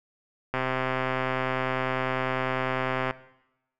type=click train; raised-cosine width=0.5 ms; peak=-12 dBFS; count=335; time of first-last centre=0.54-3.109 s; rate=130 Hz; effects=noise-tail reverb RT60 0.9 s tail -18 dB re dry